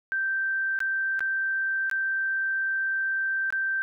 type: tone with dropouts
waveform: sine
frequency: 1564 Hz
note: G6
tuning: 4 cents flat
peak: -24 dBFS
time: 0.12-3.82 s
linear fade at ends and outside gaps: 0 ms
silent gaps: 0.79-0.804 / 1.193-1.206 / 1.898-1.913 / 3.504-3.525 s
effects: none